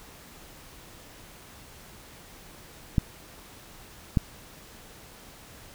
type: clicks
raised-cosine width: 5 ms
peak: -8 dBFS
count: 2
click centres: 2.982 / 4.172 s
effects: pink hiss -49 dBFS RMS until 5.74 s